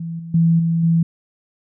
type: tone with level steps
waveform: sine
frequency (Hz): 166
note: E3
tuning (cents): +12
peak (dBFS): -24 / -29 / -11 / -15 / -12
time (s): 0-1.03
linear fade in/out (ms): 5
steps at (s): 0.19 / 0.34 / 0.59 / 0.83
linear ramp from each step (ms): 5
effects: none